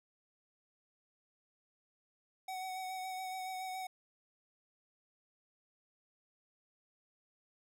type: tone with vibrato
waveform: square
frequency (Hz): 749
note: F#5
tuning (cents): +21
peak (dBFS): -40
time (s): 2.48-3.87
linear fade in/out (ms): 5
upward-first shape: sine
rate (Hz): 7.1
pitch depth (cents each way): 21
effects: none